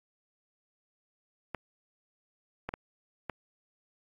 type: clicks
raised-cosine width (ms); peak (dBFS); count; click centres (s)
0.5; -19; 4; 1.547 / 2.69 / 2.739 / 3.297
effects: AAC 48 kbps

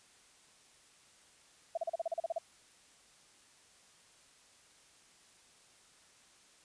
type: tone bursts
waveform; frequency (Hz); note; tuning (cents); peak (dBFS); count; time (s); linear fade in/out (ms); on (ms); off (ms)
sine; 666; E5; +18; -31; 11; 1.75-2.384; 5; 24; 37
effects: white hiss -63 dBFS RMS until 6.64 s + resampled to 22050 Hz

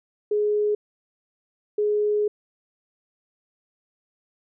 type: tone bursts at uneven times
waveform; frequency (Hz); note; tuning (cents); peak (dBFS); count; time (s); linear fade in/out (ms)
sine; 418.5; G#4; +13; -19; 2; 0.31-0.75 / 1.78-2.28; 5
effects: none

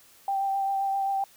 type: tone with vibrato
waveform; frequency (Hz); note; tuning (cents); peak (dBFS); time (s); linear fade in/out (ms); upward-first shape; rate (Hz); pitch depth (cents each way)
sine; 784; G5; 0; -24; 0.28-1.24; 2; triangle; 7.6; 19
effects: white hiss -56 dBFS RMS until 1.36 s

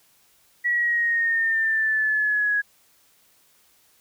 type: exponential sweep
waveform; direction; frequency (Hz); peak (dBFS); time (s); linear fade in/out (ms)
sine; down; 1935 to 1661.2; -19; 0.64-2.62; 20
effects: white hiss -60 dBFS RMS until 4 s

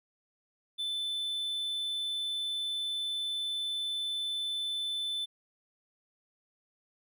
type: tone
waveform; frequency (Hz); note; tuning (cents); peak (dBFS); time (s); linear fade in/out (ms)
triangle; 3520; A7; 0; -30; 0.78-5.26; 20
effects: none

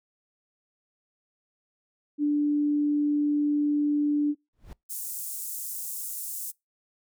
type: tone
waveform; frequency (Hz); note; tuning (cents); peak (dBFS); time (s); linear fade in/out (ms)
sine; 293.7; D4; 0; -21; 2.18-4.35; 50
type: noise with exponential growth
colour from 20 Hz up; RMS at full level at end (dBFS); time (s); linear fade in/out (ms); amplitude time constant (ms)
brown; -36; 4.53-4.73; 1; 42
type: high-pass noise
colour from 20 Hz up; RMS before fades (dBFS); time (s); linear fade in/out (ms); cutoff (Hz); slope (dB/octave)
pink; -35; 4.89-6.52; 20; 8000; 24
effects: noise-tail reverb RT60 0.2 s tail -25 dB re dry

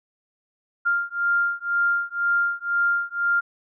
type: beating tone pair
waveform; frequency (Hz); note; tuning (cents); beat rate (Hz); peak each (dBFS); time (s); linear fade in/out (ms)
sine; 1396.9 / 1398.9; F6 / F6; 0 / +2; 2; -23 / -23; 0.85-3.41; 20
effects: none

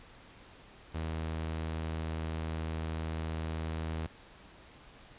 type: tone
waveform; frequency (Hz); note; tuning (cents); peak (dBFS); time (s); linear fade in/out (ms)
sawtooth; 80; D#2; +49; -30; 0.94-4.07; 10
effects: pink hiss -55 dBFS RMS until 5.18 s + resampled to 8000 Hz

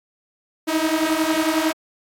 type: beating tone pair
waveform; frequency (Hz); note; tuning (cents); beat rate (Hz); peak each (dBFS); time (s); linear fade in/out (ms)
sawtooth; 311.1 / 322.1; D#4 / E4; 0 / -40; 11; -18 / -17; 0.67-1.73; 20
effects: AAC 48 kbps

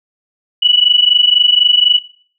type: tone pair together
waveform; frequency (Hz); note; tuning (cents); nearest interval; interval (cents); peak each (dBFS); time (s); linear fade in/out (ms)
sine; 2936 / 2960; F#7 / F#7; -14 / 0; unison; 14; -10; 0.62-1.99; 10
effects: noise-tail reverb RT60 0.5 s tail -18 dB re dry

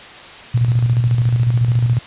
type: tone with tremolo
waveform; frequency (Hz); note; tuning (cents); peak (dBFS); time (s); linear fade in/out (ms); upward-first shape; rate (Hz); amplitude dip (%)
sine; 119.5; A#2; +43; -10; 0.54-1.99; 10; square; 14; 45
effects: white hiss -36 dBFS RMS until 2.06 s + resampled to 8000 Hz

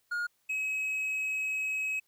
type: tone pair in turn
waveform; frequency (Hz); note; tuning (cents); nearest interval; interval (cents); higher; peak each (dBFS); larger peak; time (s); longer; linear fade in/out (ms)
triangle; 1429 / 2555; F6 / D#7; +39 / +45; minor seventh; 1006; second; -28; neither; 0.11-0.27 / 0.49-2; second; 10
effects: white hiss -73 dBFS RMS until 2.07 s

